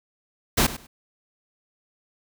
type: noise with echo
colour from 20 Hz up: pink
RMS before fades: -19 dBFS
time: 0.57-0.67 s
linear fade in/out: 10 ms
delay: 100 ms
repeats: 2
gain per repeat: -15 dB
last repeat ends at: 0.87 s
effects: none